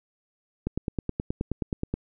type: click train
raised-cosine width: 3 ms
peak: -14 dBFS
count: 13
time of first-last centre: 0.67-1.94 s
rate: 9.45 Hz
effects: none